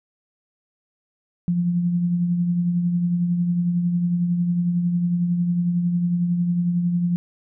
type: tone with tremolo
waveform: sine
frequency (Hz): 174.61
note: F3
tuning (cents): 0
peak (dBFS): -16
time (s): 1.48-7.16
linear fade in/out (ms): 0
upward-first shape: triangle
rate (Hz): 11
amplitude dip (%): 45
effects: none